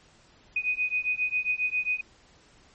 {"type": "beating tone pair", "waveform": "sine", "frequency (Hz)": [2489, 2496.4], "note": ["D#7", "D#7"], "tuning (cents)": [0, 5], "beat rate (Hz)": 7.4, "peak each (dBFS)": -28, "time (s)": [0.56, 2.01], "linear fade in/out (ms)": 5, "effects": ["pink hiss -58 dBFS RMS until 2.74 s", "MP3 32 kbps"]}